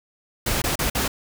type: noise with dropouts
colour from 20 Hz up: pink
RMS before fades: -23 dBFS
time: 0.46-1.08 s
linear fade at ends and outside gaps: 5 ms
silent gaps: 0.619-0.639 / 0.756-0.79 / 0.9-0.949 s
effects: none